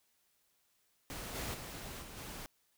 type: noise with level steps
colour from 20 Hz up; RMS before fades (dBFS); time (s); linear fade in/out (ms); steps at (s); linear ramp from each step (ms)
pink; -44 / -40 / -46 / -50 / -46; 1.1-2.46; 0; 1.34 / 1.53 / 2.01 / 2.16; 20
effects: white hiss -75 dBFS RMS until 2.77 s